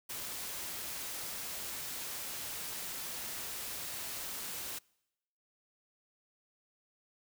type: noise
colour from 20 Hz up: white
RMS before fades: -41 dBFS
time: 0.09-4.79 s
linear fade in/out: 10 ms
effects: noise-tail reverb RT60 0.9 s tail -26 dB re dry

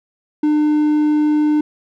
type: tone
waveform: triangle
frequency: 301.1 Hz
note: D4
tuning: 43 cents sharp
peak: -10 dBFS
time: 0.43-1.61 s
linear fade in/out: 5 ms
effects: none

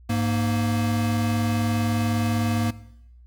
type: tone pair together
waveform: square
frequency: 102.73 / 233.1 Hz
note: G#2 / A#3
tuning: -18 / 0 cents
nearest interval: octave + major second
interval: 1418 cents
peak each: -25 dBFS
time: 0.09-2.71 s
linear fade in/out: 10 ms
effects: noise-tail reverb RT60 0.8 s tail -18 dB re dry + added 60 Hz sine -46 dBFS peak until 3.26 s

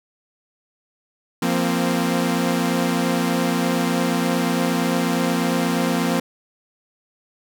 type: chord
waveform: sawtooth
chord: F suspended fourth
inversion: none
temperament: equal with one note detuned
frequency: 173.31 / 233.1 / 261.6 Hz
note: F3 / Bb3 / C4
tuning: -13 / 0 / 0 cents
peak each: -19 dBFS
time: 1.42-6.2 s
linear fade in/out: 5 ms
effects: none

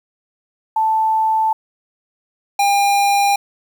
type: tone pair in turn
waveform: sine / square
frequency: 880 / 803.6 Hz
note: A5 / G5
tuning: 0 / +43 cents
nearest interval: major second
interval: 157 cents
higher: first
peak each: -13 dBFS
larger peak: neither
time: 0.76-1.53 / 2.59-3.36 s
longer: neither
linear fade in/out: 5 ms
effects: 8-bit

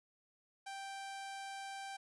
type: tone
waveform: sawtooth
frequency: 784 Hz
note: G5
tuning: in tune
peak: -40 dBFS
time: 0.66-1.97 s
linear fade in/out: 10 ms
effects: resampled to 24000 Hz

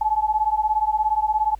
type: beating tone pair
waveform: sine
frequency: 850 / 867 Hz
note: G#5 / A5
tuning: +40 / -26 cents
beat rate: 17 Hz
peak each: -21 / -21 dBFS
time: 0.01-1.55 s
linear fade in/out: 5 ms
effects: added 50 Hz sine -40 dBFS peak until 1.59 s + pink hiss -58 dBFS RMS until 1.59 s

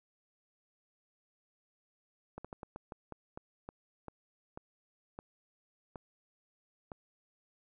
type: slowing click train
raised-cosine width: 1 ms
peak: -29 dBFS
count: 14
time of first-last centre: 2.38-6.918 s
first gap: 66 ms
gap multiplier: 1.25
effects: none

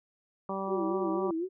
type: harmonic tone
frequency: 193.7 Hz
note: G3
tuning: 20 cents flat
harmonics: 1 / 2 / 3 / 4 / 5 / 6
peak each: -37 / -38 / -38 / -40 / -39 / -39 dBFS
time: 0.49-1.31 s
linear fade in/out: 2 ms
type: tone with vibrato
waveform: sine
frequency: 349.2 Hz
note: F4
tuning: in tune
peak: -29 dBFS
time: 0.67-1.49 s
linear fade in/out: 50 ms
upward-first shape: sine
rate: 4 Hz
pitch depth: 140 cents each way
effects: none

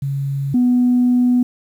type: tone pair in turn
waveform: sine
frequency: 138.59 / 246.9 Hz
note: C#3 / B3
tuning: 0 / 0 cents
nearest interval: minor seventh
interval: 1000 cents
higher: second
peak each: -18 / -10 dBFS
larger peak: second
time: 0.02-0.54 / 0.54-1.43 s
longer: second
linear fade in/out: 5 ms
effects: tanh soft clip ceiling -7 dBFS + 8-bit

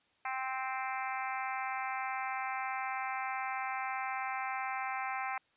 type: harmonic tone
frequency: 261.6 Hz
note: C4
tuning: in tune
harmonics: 3 / 4 / 5 / 6 / 7 / 8 / 9 / 10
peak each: -38 / -41 / -43 / -45 / -47 / -43 / -45 / -51 dBFS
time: 0.25-5.38 s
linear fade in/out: 2 ms
effects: white hiss -71 dBFS RMS until 5.56 s + resampled to 8000 Hz

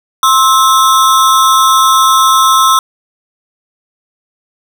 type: ring-modulated tone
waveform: square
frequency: 1184 Hz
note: D6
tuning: 14 cents sharp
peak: -3 dBFS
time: 0.23-2.79 s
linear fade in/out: 2 ms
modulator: 124 Hz
effects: none

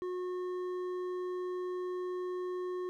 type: tone with hard clipping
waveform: sine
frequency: 363.1 Hz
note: F#4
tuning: 33 cents flat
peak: -36 dBFS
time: 0.02-2.89 s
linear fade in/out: 0 ms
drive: 7 dB
effects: none

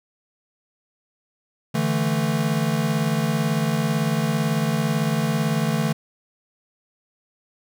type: chord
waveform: square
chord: D suspended second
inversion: none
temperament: equal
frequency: 146.83 / 164.81 / 220 Hz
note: D3 / E3 / A3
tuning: 0 / 0 / 0 cents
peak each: -25 dBFS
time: 1.74-5.93 s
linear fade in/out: 10 ms
effects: none

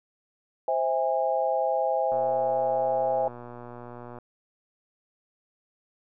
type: chord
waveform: sine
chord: C augmented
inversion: none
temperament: just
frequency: 523.3 / 654.1 / 817.6 Hz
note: C5 / E5 / G#5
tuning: 0 / -14 / -27 cents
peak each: -27 dBFS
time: 0.68-3.28 s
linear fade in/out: 2 ms
type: click train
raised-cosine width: 1 ms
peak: -28 dBFS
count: 251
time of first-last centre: 2.12-4.186 s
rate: 121 Hz
effects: none

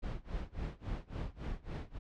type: noise with tremolo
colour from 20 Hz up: brown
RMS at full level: -37 dBFS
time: 0.02-1.99 s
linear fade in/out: 20 ms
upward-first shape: sine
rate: 3.6 Hz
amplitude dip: 95%
effects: low-pass 4000 Hz 12 dB/octave

